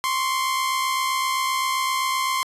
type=tone pair together; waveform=sawtooth; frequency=1046.5 / 1114.2 Hz; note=C6 / C#6; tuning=0 / +9 cents; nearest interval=minor second; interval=109 cents; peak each=-18 / -26 dBFS; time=0.04-2.43 s; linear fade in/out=0 ms; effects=resampled to 32000 Hz